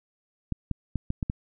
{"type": "clicks", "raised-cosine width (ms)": 5, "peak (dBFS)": -15, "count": 6, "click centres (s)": [0.523, 0.713, 0.957, 1.104, 1.228, 1.299], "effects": []}